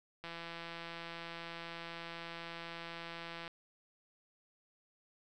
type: click train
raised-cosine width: 0.3 ms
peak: -29 dBFS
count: 545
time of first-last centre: 0.24-3.478 s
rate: 168 Hz
effects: none